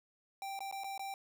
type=tone with dropouts; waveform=square; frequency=784 Hz; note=G5; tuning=in tune; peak=-40 dBFS; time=0.42-1.14 s; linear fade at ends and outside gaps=1 ms; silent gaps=0.591-0.605 / 0.713-0.725 / 0.836-0.843 / 0.978-0.994 s; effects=none